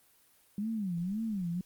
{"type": "tone with vibrato", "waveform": "sine", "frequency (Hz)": 196, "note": "G3", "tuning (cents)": 0, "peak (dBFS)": -31, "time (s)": [0.58, 1.61], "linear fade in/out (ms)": 2, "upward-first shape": "sine", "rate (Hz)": 1.9, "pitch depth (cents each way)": 250, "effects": ["white hiss -65 dBFS RMS until 1.65 s", "Opus 32 kbps"]}